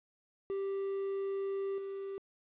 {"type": "tone with level steps", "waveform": "triangle", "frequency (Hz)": 392, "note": "G4", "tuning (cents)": 0, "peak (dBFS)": [-31, -36], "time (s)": [0.5, 2.18], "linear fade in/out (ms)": 0, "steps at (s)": 1.78, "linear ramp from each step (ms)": 2, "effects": ["resampled to 8000 Hz", "11-bit"]}